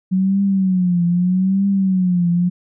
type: tone with vibrato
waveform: sine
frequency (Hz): 185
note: F#3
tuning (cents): 0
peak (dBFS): -13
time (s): 0.11-2.5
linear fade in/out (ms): 20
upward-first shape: triangle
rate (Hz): 0.8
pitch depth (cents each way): 130
effects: none